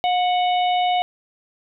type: harmonic tone with a mistuned harmonic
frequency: 740 Hz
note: F#5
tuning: in tune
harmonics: 1 / 3 / 4 / 5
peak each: -17 / -30 / -29 / -32 dBFS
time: 0.04-1.02 s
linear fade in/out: 0 ms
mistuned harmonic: 1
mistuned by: -44 cents
effects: none